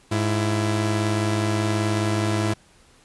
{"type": "tone pair together", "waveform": "sawtooth", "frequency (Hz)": [105, 333.8], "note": ["G#2", "E4"], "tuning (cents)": [19, 22], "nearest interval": "octave + minor sixth", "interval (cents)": 2003, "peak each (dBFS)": [-18, -21], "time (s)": [0.11, 2.54], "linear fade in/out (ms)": 10, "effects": ["pink hiss -55 dBFS RMS until 3.04 s", "resampled to 24000 Hz"]}